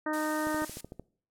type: harmonic tone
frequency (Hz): 307.6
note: D#4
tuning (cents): -20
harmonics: 1 / 2 / 3 / 4 / 5 / 6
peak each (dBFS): -32 / -35 / -37 / -38 / -39 / -40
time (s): 0.06-0.65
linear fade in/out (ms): 5
type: noise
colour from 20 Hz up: blue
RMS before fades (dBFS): -40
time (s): 0.13-0.81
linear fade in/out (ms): 5
type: click train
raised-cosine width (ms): 2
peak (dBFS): -28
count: 8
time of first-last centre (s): 0.47-0.996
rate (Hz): 13.3
effects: noise-tail reverb RT60 0.5 s tail -21 dB re dry + low-pass 11000 Hz 12 dB/octave